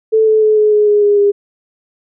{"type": "tone with pitch steps", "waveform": "sine", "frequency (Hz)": [440, 434.9, 430, 425, 420.1, 415.3, 410.5, 405.8], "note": ["A4", "A4", "A4", "G#4", "G#4", "G#4", "G#4", "G#4"], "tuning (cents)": [0, -20, -40, 40, 20, 0, -20, -40], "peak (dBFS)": -7, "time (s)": [0.12, 1.32], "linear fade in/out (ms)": 20, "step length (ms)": 150, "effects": []}